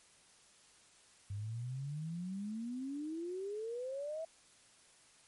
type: exponential sweep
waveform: sine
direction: up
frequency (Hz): 98 to 660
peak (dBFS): -38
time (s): 1.3-4.25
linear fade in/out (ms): 5
effects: white hiss -64 dBFS RMS until 5.27 s + MP3 48 kbps